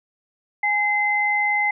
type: tone pair together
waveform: sine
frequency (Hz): 829.3 / 2061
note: G#5 / C7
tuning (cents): -3 / -27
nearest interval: octave + major third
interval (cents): 1576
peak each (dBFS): -23 / -19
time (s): 0.63-1.71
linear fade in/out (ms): 5
effects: none